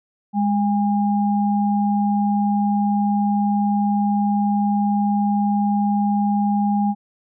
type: tone pair together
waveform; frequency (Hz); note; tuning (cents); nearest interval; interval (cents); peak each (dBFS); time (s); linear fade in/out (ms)
sine; 205.5 / 812; G#3 / G#5; -18 / -39; 2 octaves; 2379; -17 / -22; 0.33-6.95; 50
effects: none